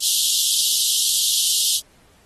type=high-pass noise; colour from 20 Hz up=pink; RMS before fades=-19 dBFS; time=0-1.81 s; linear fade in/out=50 ms; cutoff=3000 Hz; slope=96 dB/octave; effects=pink hiss -56 dBFS RMS until 2.25 s + AAC 32 kbps